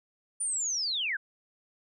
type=linear sweep; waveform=sine; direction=down; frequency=9440 to 1472 Hz; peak=-28 dBFS; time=0.4-1.17 s; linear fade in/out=10 ms; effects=none